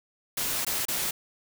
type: noise with dropouts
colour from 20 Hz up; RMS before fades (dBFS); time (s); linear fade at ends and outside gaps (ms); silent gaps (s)
white; -29; 0.37-1.11; 5; 0.649-0.666 / 0.854-0.883
effects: none